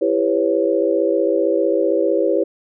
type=chord; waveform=sine; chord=C# half-diminished seventh; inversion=first; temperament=just; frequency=332.6 / 399.1 / 498.9 / 554.4 Hz; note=E4 / G4 / B4 / C#5; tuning=+16 / +31 / +17 / 0 cents; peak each=-20 dBFS; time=0.01-2.44 s; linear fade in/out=10 ms; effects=none